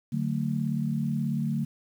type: chord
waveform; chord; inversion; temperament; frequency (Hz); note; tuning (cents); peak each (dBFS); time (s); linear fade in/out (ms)
sine; D major; none; equal with one note detuned; 146.83 / 185 / 223.5; D3 / F#3 / A3; 0 / 0 / +27; -29 / -32 / -29; 0.12-1.65; 10
effects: 9-bit